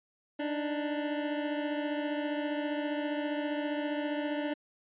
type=beating tone pair; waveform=25% pulse; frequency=293.7 / 308.7 Hz; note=D4 / D#4; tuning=0 / -14 cents; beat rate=15 Hz; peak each=-28 / -35 dBFS; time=0.39-4.54 s; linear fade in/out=10 ms; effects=resampled to 8000 Hz